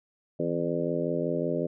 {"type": "harmonic tone with a mistuned harmonic", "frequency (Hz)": 85.4, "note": "F2", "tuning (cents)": -38, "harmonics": [2, 3, 4, 5, 6, 7], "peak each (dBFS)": [-33, -33, -33, -33, -33, -33], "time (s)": [0.39, 1.67], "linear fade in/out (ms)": 10, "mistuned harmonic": 2, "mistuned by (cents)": -92, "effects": []}